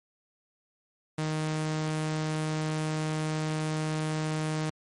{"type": "tone", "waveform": "sawtooth", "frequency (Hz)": 155.56, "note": "D#3", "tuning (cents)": 0, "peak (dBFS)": -24, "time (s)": [1.18, 4.7], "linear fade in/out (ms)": 5, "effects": ["MP3 48 kbps"]}